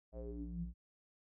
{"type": "tone with low-pass filter sweep", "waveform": "square", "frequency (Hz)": 58.8, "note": "A#1", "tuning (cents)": 16, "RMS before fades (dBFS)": -44, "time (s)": [0.12, 0.74], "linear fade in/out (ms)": 50, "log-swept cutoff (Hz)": [640, 120], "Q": 7.7, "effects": []}